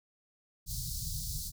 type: band-stop noise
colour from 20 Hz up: pink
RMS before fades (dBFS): -37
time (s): 0.66-1.52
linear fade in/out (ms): 50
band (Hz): 160 to 4200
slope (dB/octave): 48
effects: none